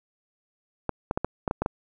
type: clicks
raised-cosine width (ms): 1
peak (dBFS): -11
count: 8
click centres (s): 0.893 / 1.111 / 1.175 / 1.246 / 1.478 / 1.511 / 1.62 / 1.661
effects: none